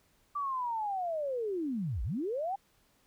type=linear two-way sweep; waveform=sine; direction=down then up; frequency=1174.7 to 46.16 to 813 Hz; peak=-31 dBFS; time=0.35-2.56 s; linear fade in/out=10 ms; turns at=2.03 s; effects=pink hiss -69 dBFS RMS until 3.06 s